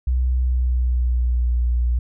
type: tone with pitch glide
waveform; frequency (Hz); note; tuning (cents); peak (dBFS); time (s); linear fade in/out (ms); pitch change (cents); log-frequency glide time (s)
sine; 62.9 to 60.16; B1 to B1; +32 to -45; -16; 0.07-1.99; 5; -77; 0.37-1.52
effects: none